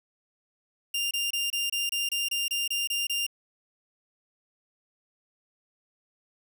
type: tone bursts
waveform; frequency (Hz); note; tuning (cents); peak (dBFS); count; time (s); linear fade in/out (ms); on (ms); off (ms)
sawtooth; 2796; F7; +1; -23; 12; 0.94-3.266; 5; 170; 26
effects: none